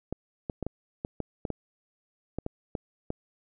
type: clicks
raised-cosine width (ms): 2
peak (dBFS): -18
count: 12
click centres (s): 0.126 / 0.498 / 0.627 / 0.666 / 1.049 / 1.203 / 1.452 / 1.503 / 2.386 / 2.464 / 2.752 / 3.104
effects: none